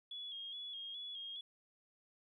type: tone with vibrato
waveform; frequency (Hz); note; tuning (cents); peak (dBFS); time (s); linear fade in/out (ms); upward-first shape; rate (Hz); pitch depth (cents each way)
triangle; 3322; G#7; 0; -40; 0.11-1.41; 5; square; 2.4; 40
effects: tanh soft clip ceiling -42 dBFS